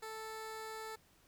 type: tone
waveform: 15% pulse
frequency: 440 Hz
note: A4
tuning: in tune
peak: -37 dBFS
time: 0.02-0.96 s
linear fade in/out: 10 ms
effects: pink hiss -68 dBFS RMS until 1.27 s